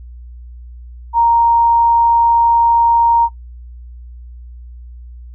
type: tone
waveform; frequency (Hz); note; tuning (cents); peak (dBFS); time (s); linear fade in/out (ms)
sine; 932.3; A#5; 0; -8; 1.13-3.29; 50
effects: noise-tail reverb RT60 0.1 s tail -18 dB re dry + added 60 Hz sine -31 dBFS peak until 5.34 s